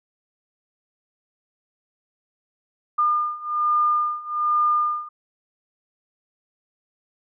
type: beating tone pair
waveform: sine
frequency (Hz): 1208 / 1209.2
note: D6 / D#6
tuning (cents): +48 / -50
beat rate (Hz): 1.2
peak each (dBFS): -23 / -21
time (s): 2.98-5.09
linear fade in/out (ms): 10
effects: none